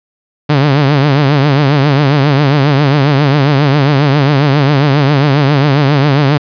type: tone with vibrato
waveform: sawtooth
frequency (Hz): 142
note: C#3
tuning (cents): +42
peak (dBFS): -3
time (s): 0.49-6.38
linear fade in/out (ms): 10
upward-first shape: triangle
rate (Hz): 7.4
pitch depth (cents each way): 140
effects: resampled to 11025 Hz + 7-bit